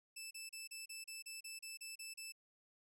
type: tone bursts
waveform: 15% pulse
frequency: 2637 Hz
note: E7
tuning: in tune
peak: -40 dBFS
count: 12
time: 0.16-2.323 s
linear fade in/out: 10 ms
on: 150 ms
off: 33 ms
effects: none